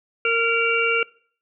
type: harmonic tone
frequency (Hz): 461.7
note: A#4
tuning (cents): -17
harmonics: 1 / 3 / 5 / 6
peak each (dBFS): -23 / -23 / -23 / -23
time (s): 0.25-1.03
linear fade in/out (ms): 2
effects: noise-tail reverb RT60 0.5 s tail -22 dB re dry